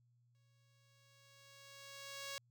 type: tone with exponential growth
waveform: 5% pulse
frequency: 554.4 Hz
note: C#5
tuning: in tune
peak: -31 dBFS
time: 0.35-2.38 s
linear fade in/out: 0 ms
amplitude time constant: 440 ms
effects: added 120 Hz sine -70 dBFS peak until 2.5 s